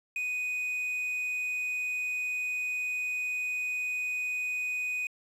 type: tone with quantisation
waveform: triangle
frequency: 2489 Hz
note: D#7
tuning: in tune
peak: -28 dBFS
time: 0.16-5.07 s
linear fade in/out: 2 ms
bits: 9
effects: resampled to 32000 Hz